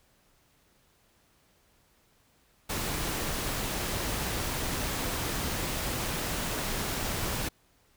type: noise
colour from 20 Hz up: pink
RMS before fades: -32 dBFS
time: 2.69-7.49 s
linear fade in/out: 10 ms
effects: pink hiss -66 dBFS RMS until 7.96 s